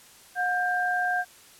sine tone pair together, 722.6 / 1587 Hz, F#5 / G6, -41 / +21 cents, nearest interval octave + major second, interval 1362 cents, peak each -26 dBFS, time 0.35-1.25 s, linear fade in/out 50 ms, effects white hiss -52 dBFS RMS until 1.59 s + low-pass 12000 Hz 12 dB/octave

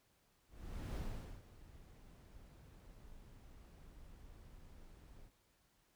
brown noise with ADSR envelope, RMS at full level -41 dBFS, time 0.48-5.31 s, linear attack 470 ms, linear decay 470 ms, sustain -17 dB, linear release 61 ms, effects pink hiss -75 dBFS RMS until 5.95 s

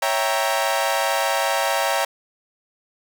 sawtooth chord, C# diminished seventh, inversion none, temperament equal, 554.4 / 659.3 / 784 / 932.3 Hz, C#5 / E5 / G5 / Bb5, 0 / 0 / 0 / 0 cents, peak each -21 dBFS, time 0.02-2.05 s, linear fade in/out 5 ms, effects none

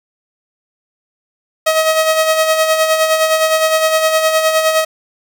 sawtooth tone with tremolo, 635 Hz, D#5, 35 cents sharp, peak -5 dBFS, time 1.66-4.85 s, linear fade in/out 10 ms, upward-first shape sine, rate 9.7 Hz, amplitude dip 50%, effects none

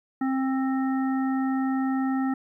harmonic tone, 264.8 Hz, C4, 21 cents sharp, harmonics 1 / 3 / 5 / 7, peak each -23 / -33 / -37 / -40 dBFS, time 0.21-2.34 s, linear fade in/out 5 ms, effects 11-bit

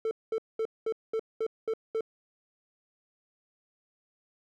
triangle tone bursts, 444.9 Hz, A4, 19 cents sharp, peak -25 dBFS, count 8, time 0.05-2.008 s, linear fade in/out 2 ms, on 61 ms, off 210 ms, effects none

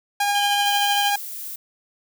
sawtooth tone with tremolo, 813 Hz, G#5, 37 cents flat, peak -14 dBFS, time 0.2-1.16 s, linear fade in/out 5 ms, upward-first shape sine, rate 13 Hz, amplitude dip 25%
sine tone with vibrato, 3115 Hz, G7, 12 cents flat, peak -24 dBFS, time 0.35-1.1 s, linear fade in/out 2 ms, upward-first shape sine, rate 9.7 Hz, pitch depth 30 cents each way
violet noise, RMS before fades -33 dBFS, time 0.65-1.56 s, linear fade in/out 5 ms
effects none

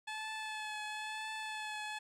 15% pulse tone with vibrato, 862 Hz, A5, 36 cents flat, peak -33 dBFS, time 0.07-1.99 s, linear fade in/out 10 ms, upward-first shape triangle, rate 1 Hz, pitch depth 26 cents each way, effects low-pass 8000 Hz 12 dB/octave

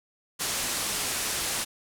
white low-pass noise, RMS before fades -30 dBFS, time 0.39-1.65 s, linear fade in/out 20 ms, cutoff 11000 Hz, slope 24 dB/octave, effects none

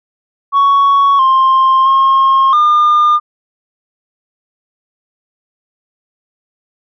sine tone with pitch steps, 1115 / 1056 / 1074 / 1208 Hz, C#6 / C6 / C6 / D6, +10 / +16 / +45 / +48 cents, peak -4 dBFS, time 0.52-3.2 s, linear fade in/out 50 ms, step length 670 ms, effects tanh soft clip ceiling -5 dBFS

